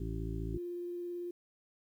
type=harmonic tone; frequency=55 Hz; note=A1; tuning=in tune; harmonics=1 / 2 / 3 / 5 / 6 / 7; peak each=-38 / -41 / -43 / -45 / -46 / -46 dBFS; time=0-0.58 s; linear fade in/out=5 ms
type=tone with vibrato; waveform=sine; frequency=350.4 Hz; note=F4; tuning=6 cents sharp; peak=-37 dBFS; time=0.54-1.31 s; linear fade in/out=5 ms; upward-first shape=sine; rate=18 Hz; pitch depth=9 cents each way
effects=11-bit